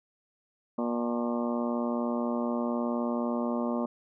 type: harmonic tone with a mistuned harmonic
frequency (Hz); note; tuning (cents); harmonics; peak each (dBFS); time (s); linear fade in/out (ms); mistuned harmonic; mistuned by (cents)
119.2; A#2; +39; 2 / 3 / 4 / 5 / 6 / 7 / 8 / 9 / 10; -29 / -37 / -38 / -35 / -43 / -43 / -43 / -40 / -45; 0.78-3.86; 5; 8; -65
effects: none